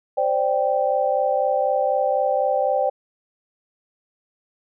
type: chord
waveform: sine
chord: C suspended second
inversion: none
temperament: equal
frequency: 523.3 / 587.3 / 784 Hz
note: C5 / D5 / G5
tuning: 0 / 0 / 0 cents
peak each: -22 dBFS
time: 0.17-2.9 s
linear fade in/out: 10 ms
effects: none